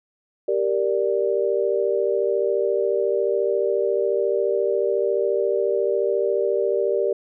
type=chord; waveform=sine; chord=G minor; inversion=none; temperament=equal; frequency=392 / 466.2 / 587.3 Hz; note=G4 / Bb4 / D5; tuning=0 / 0 / 0 cents; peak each=-22 / -23 / -24 dBFS; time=0.48-7.13 s; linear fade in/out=5 ms; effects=none